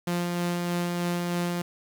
sawtooth tone with tremolo, 174.61 Hz, F3, in tune, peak -21 dBFS, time 0.07-1.62 s, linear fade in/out 5 ms, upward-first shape sine, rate 3.2 Hz, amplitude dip 25%, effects 8-bit

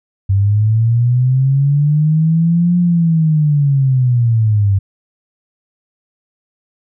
sine linear two-way sweep, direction up then down, 96 to 177.3 to 96 Hz, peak -9 dBFS, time 0.29-4.79 s, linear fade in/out 10 ms, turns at 2.78 s, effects none

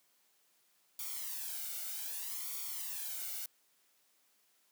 blue noise with flanger, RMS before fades -41 dBFS, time 0.99-3.46 s, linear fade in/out 2 ms, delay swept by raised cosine 0.88 to 1.39 ms, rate 0.64 Hz, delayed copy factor +0.8, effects white hiss -72 dBFS RMS until 4.71 s + high-pass 200 Hz 12 dB/octave

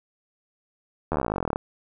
slowing click train, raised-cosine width 1 ms, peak -11 dBFS, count 24, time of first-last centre 1.12-1.559 s, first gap 12 ms, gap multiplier 1.04, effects none

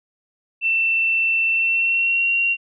sine tone with pitch glide, 2681 to 2752 Hz, E7 to F7, +29 to -26 cents, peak -16 dBFS, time 0.61-2.57 s, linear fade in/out 50 ms, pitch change +45 cents, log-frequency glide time 1.49-2.32 s, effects none

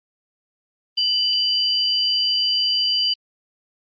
sine tone pair together, 2986 / 4740 Hz, F#7 / D8, +15 / +15 cents, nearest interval minor sixth, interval 800 cents, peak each -20 dBFS, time 0.97-3.14 s, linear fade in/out 10 ms, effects Opus 24 kbps

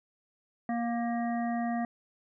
harmonic tone with a mistuned harmonic, 235.3 Hz, A#3, 16 cents sharp, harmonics 1 / 3 / 5 / 7 / 8, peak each -30 / -33 / -45 / -50 / -43 dBFS, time 0.69-1.85 s, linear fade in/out 2 ms, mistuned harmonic 7, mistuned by -25 cents, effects none

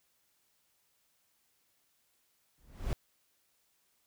brown noise with exponential growth, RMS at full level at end -29 dBFS, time 2.58-2.93 s, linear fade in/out 0 ms, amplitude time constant 74 ms, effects white hiss -74 dBFS RMS until 4.06 s

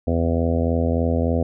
harmonic tone, 83.4 Hz, E2, 21 cents sharp, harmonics 1 / 2 / 3 / 4 / 5 / 6 / 7 / 8 / 9, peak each -21 / -28 / -23 / -33 / -30 / -26 / -30 / -30 / -39 dBFS, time 0.07-1.43 s, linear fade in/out 5 ms, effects none

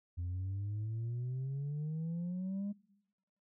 sine exponential sweep, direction up, 86 to 206.1 Hz, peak -33 dBFS, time 0.17-2.73 s, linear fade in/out 20 ms, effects noise-tail reverb RT60 1.0 s tail -25 dB re dry + tanh soft clip ceiling -34 dBFS

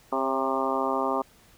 harmonic tone with a mistuned harmonic, 133 Hz, C3, 29 cents sharp, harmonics 2 / 3 / 4 / 5 / 6 / 7 / 8 / 9, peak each -32 / -32 / -32 / -32 / -32 / -32 / -32 / -32 dBFS, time 0.12-1.22 s, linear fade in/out 5 ms, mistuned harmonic 4, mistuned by +32 cents, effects pink hiss -57 dBFS RMS until 1.57 s

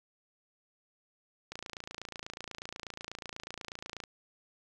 click train, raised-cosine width 0.2 ms, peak -23 dBFS, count 72, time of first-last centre 1.52-4.038 s, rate 28.2 Hz, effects none

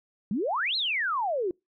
sine exponential two-way sweep, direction up then down, 182 to 4287 to 339.2 Hz, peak -25 dBFS, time 0.31-1.51 s, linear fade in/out 2 ms, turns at 0.76 s, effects noise-tail reverb RT60 0.2 s tail -26 dB re dry

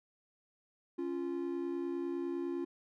triangle tone pair together, 277.2 / 347.1 Hz, C#4 / F4, 0 / -11 cents, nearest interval major third, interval 389 cents, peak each -37 / -34 dBFS, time 0.98-2.65 s, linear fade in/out 10 ms, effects none

